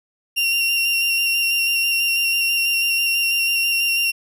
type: tone with vibrato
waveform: 35% pulse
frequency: 2759 Hz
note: F7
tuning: 22 cents flat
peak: -15 dBFS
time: 0.36-4.12 s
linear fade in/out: 20 ms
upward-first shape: square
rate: 6.1 Hz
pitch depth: 13 cents each way
effects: none